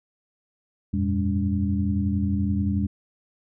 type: tone cluster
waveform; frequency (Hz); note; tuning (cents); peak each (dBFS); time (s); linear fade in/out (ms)
sine; 86.8 / 98.2 / 116.6 / 199.9 / 286.4; F2 / G2 / A#2 / G3 / D4; -10 / +4 / +1 / +34 / -43; -25 / -33 / -33 / -24 / -31; 0.93-2.87; 10
effects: none